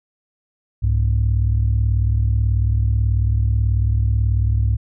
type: tone pair together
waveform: sine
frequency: 65.41 / 103.72 Hz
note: C2 / G#2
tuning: 0 / -2 cents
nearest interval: minor sixth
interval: 798 cents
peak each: -16 / -16 dBFS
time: 0.82-4.77 s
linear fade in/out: 20 ms
effects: tanh soft clip ceiling -9 dBFS